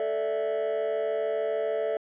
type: chord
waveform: triangle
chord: A suspended fourth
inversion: none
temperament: just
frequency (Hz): 440 / 586.7 / 660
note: A4 / D5 / E5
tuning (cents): 0 / -2 / +2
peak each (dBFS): -26 / -28 / -27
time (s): 0-1.97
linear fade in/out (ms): 2
effects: tanh soft clip ceiling -20 dBFS + resampled to 8000 Hz